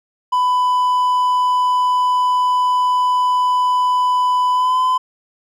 triangle tone with pitch glide, 998 to 1016 Hz, B5 to B5, +18 to +49 cents, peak -11 dBFS, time 0.32-4.98 s, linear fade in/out 10 ms, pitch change +31 cents, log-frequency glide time 4.52-4.78 s, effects none

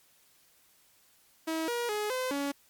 sawtooth tone with pitch steps, 321.8 / 477.2 / 420.3 / 512 / 282 Hz, E4 / A#4 / G#4 / C5 / C#4, -42 / +41 / +21 / -38 / +30 cents, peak -26 dBFS, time 1.47-2.52 s, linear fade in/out 10 ms, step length 210 ms, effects white hiss -64 dBFS RMS until 2.69 s + MP3 96 kbps

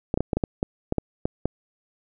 clicks, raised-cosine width 2 ms, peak -9 dBFS, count 11, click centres 0.141 / 0.175 / 0.206 / 0.332 / 0.37 / 0.438 / 0.629 / 0.924 / 0.983 / 1.255 / 1.456 s, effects none

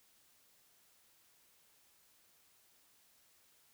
silence, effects white hiss -69 dBFS RMS until 3.73 s

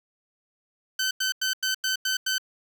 15% pulse tone bursts, 1529 Hz, G6, 44 cents flat, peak -17 dBFS, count 7, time 0.99-2.382 s, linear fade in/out 5 ms, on 120 ms, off 92 ms, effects none

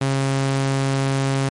sawtooth tone, 135.8 Hz, C#3, 35 cents flat, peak -14 dBFS, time 0.01-1.49 s, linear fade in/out 5 ms, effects MP3 48 kbps

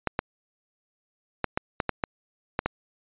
clicks, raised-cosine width 0.5 ms, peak -9 dBFS, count 9, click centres 0.073 / 0.191 / 1.443 / 1.575 / 1.802 / 1.893 / 2.038 / 2.591 / 2.66 s, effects resampled to 8000 Hz

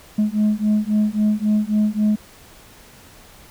sine beating tone pair, 210 / 213.7 Hz, G#3 / G#3, +19 / +50 cents, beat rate 3.7 Hz, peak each -17 dBFS, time 0.18-2.16 s, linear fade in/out 10 ms, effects tanh soft clip ceiling -12 dBFS + pink hiss -46 dBFS RMS until 3.5 s

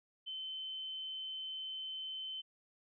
sine tone, 3069 Hz, G7, 37 cents flat, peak -40 dBFS, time 0.26-2.42 s, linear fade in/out 20 ms, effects none

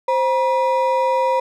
triangle ring-modulated tone, 741 Hz, F#5, 2 cents sharp, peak -10 dBFS, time 0.08-1.4 s, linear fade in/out 5 ms, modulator 217 Hz, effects none

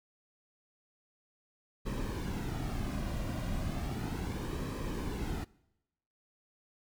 brown noise with flanger, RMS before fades -36 dBFS, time 1.85-5.45 s, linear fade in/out 20 ms, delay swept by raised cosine 1.4 to 2.33 ms, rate 0.35 Hz, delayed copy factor -0.55, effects noise-tail reverb RT60 0.9 s tail -23 dB re dry

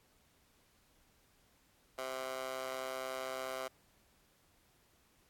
15% pulse tone with high-pass filter, 130.81 Hz, C3, in tune, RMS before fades -41 dBFS, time 1.98-3.68 s, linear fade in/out 5 ms, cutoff 700 Hz, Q 2.3, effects pink hiss -70 dBFS RMS until 5.29 s + AAC 64 kbps

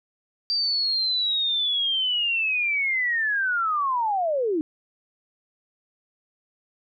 sine linear sweep, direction down, 4699 to 293.7 Hz, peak -21 dBFS, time 0.5-4.61 s, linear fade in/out 0 ms, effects none

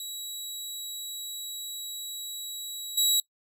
20% pulse tone with level steps, 3883 Hz, B7, 30 cents flat, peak -29 / -15 dBFS, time 0-3.2 s, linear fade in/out 2 ms, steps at 2.97 s, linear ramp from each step 10 ms, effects noise-tail reverb RT60 0.1 s tail -23 dB re dry

